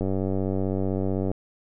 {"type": "click train", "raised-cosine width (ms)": 2, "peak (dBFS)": -14, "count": 126, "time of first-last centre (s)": [0.01, 1.315], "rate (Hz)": 95.8, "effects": []}